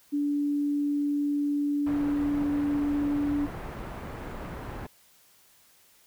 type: tone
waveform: sine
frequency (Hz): 289.3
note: D4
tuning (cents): -26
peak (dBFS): -24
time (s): 0.12-3.47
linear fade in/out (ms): 20
type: low-pass noise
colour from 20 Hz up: pink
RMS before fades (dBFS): -38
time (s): 1.86-4.87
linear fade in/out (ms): 10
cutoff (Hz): 1500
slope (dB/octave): 12
effects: white hiss -60 dBFS RMS until 6.06 s